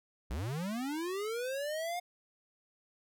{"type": "linear sweep", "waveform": "square", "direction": "up", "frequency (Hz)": [51, 720], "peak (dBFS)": -35, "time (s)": [0.3, 2], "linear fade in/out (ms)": 10, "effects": []}